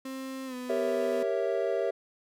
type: tone with pitch glide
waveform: 35% pulse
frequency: 264.6 to 250.3 Hz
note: C4 to B3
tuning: +20 to +23 cents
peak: -34 dBFS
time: 0.05-1.23 s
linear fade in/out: 5 ms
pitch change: -97 cents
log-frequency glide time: 0.46-0.55 s
type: chord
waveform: triangle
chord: G diminished seventh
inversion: none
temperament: equal with one note detuned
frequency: 392 / 466.2 / 552.1 / 659.3 Hz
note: G4 / Bb4 / Db5 / Fb5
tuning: 0 / 0 / -7 / 0 cents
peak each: -30 dBFS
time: 0.69-1.91 s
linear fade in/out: 10 ms
effects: none